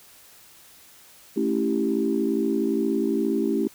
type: chord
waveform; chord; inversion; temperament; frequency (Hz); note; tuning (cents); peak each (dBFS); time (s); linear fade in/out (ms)
sine; A dominant seventh; none; equal; 220 / 277.2 / 329.6 / 392; A3 / C#4 / E4 / G4; 0 / 0 / 0 / 0; -26; 1.36-3.68; 10
effects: tanh soft clip ceiling -10 dBFS + white hiss -51 dBFS RMS until 3.74 s